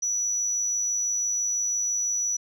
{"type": "tone with amplitude modulation", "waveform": "sine", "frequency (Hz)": 5900, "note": "F#8", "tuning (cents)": -6, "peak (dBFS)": -21, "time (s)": [0.02, 2.37], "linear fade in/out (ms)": 10, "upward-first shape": "sine", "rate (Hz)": 106, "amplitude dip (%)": 35, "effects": ["tanh soft clip ceiling -19 dBFS"]}